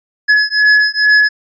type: beating tone pair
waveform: square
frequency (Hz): 1697 / 1699.3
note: G#6 / G#6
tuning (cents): +37 / +39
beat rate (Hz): 2.3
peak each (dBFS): -12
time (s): 0.28-1.29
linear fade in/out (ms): 20
effects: resampled to 16000 Hz